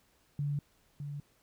sine tone with echo, 144.2 Hz, D3, 31 cents flat, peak -30 dBFS, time 0.39-0.59 s, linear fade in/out 2 ms, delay 610 ms, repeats 1, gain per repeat -7 dB, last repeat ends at 1.2 s, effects pink hiss -69 dBFS RMS until 1.42 s

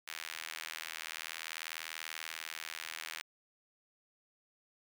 sawtooth tone with high-pass filter, 80.4 Hz, E2, 43 cents flat, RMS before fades -44 dBFS, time 0.07-3.22 s, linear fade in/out 10 ms, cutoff 2000 Hz, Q 1.3, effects none

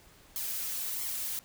blue noise with flanger, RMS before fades -35 dBFS, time 0.36-1.39 s, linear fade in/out 0 ms, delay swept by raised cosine 0.92 to 4.72 ms, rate 1.5 Hz, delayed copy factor +0.7, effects pink hiss -58 dBFS RMS until 1.44 s

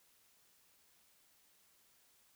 silence, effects white hiss -70 dBFS RMS until 2.35 s

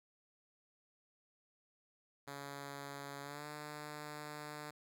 5% pulse tone with pitch glide, 141.1 to 149.49 Hz, C#3 to D3, +31 to +31 cents, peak -34 dBFS, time 2.27-4.71 s, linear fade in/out 10 ms, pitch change +100 cents, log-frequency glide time 3.22-3.47 s, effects none

